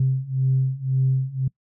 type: beating tone pair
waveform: sine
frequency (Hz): 130.81 / 132.71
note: C3 / C3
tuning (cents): 0 / +25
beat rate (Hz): 1.9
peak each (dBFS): -22 / -20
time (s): 0-1.48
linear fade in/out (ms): 5
effects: noise-tail reverb RT60 0.1 s tail -24 dB re dry + tanh soft clip ceiling -11 dBFS